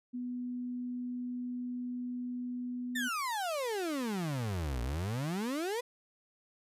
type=tone; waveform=sine; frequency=246.9 Hz; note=B3; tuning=in tune; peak=-35 dBFS; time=0.13-3.09 s; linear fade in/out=20 ms
type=exponential two-way sweep; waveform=35% pulse; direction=down then up; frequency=1849 to 57.5 to 504 Hz; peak=-31 dBFS; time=2.95-5.81 s; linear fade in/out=10 ms; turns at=4.81 s
effects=resampled to 32000 Hz